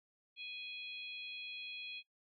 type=harmonic tone; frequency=831 Hz; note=G#5; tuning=1 cent sharp; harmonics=3 / 4 / 5; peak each=-46 / -48 / -52 dBFS; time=0.36-2.03 s; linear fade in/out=50 ms; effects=noise-tail reverb RT60 0.1 s tail -20 dB re dry